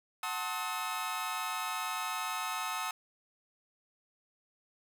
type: chord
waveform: sawtooth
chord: F# diminished seventh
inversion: none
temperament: just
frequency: 740 / 888 / 1065.6 / 1278.7 Hz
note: F#5 / A5 / C6 / Eb6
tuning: 0 / +16 / +31 / +47 cents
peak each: -38 / -36 / -38 / -33 dBFS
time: 0.23-2.91 s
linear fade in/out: 2 ms
effects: none